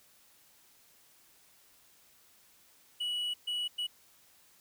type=tone bursts at uneven times; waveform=triangle; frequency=2935 Hz; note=F#7; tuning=15 cents flat; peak=-30 dBFS; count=3; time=3-3.34 / 3.47-3.68 / 3.78-3.87 s; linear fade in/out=10 ms; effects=white hiss -63 dBFS RMS until 4.6 s